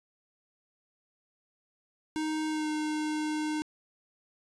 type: tone with pitch glide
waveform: square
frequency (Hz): 311.1 to 306.1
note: D#4 to D#4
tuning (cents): 0 to -28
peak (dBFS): -30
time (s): 2.16-3.62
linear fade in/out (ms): 0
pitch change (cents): -28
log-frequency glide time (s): 2.49-2.68
effects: resampled to 22050 Hz + 12-bit